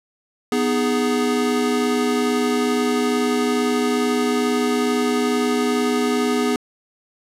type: chord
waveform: square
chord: G# minor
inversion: first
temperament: equal with one note detuned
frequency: 246.9 / 309.2 / 415.3 Hz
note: B3 / D#4 / G#4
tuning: 0 / -11 / 0 cents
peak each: -21 / -27 / -22 dBFS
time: 0.52-6.56 s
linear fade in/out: 2 ms
effects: low-pass 11000 Hz 12 dB/octave